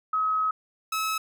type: tone pair in turn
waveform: sine / sawtooth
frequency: 1276 / 1292.3 Hz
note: D#6 / E6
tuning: +43 / -35 cents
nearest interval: unison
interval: 22 cents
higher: second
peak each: -22 dBFS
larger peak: neither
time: 0.13-0.51 / 0.92-1.18 s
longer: first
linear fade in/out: 5 ms
effects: none